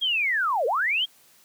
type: linear two-way sweep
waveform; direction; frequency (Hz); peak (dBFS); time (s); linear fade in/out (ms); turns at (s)
sine; down then up; 3305 to 433.6 to 3305; -21; 0.01-1.06; 20; 0.66
effects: white hiss -57 dBFS RMS until 1.44 s + high-pass 100 Hz 12 dB/octave